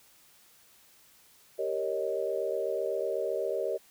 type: chord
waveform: sine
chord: Eb dominant seventh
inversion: first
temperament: equal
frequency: 392 / 466.2 / 554.4 / 622.3 Hz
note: G4 / Bb4 / Db5 / Eb5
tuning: 0 / 0 / 0 / 0 cents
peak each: -34 dBFS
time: 1.58-3.78 s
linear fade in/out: 20 ms
effects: white hiss -60 dBFS RMS until 3.9 s